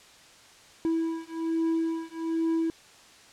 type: beating tone pair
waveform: triangle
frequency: 326.7 / 327.9 Hz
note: E4 / E4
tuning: -15 / -9 cents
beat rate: 1.2 Hz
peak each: -27 dBFS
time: 0.85-2.7 s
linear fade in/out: 0 ms
effects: white hiss -53 dBFS RMS until 3.32 s + low-pass 7000 Hz 12 dB/octave